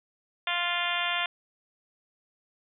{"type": "harmonic tone", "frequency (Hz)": 349.2, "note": "F4", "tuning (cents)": 0, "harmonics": [2, 3, 4, 5, 6, 7, 8, 9, 10], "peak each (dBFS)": [-35, -35, -35, -35, -35, -35, -35, -35, -35], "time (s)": [0.47, 1.26], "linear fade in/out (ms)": 2, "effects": []}